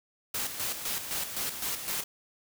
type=noise with tremolo; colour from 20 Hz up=white; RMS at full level=-32 dBFS; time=0.34-2.04 s; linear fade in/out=5 ms; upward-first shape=square; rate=3.9 Hz; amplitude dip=55%; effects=none